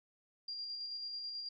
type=tone with tremolo; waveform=sine; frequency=4779 Hz; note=D8; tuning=29 cents sharp; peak=-39 dBFS; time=0.48-1.49 s; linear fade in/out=5 ms; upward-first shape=square; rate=9.2 Hz; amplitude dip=25%; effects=none